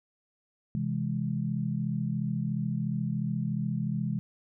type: chord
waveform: sine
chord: C augmented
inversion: none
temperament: equal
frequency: 130.81 / 164.81 / 207.7 Hz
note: C3 / E3 / G#3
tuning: 0 / 0 / 0 cents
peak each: -32 dBFS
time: 0.75-4.19 s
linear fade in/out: 0 ms
effects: none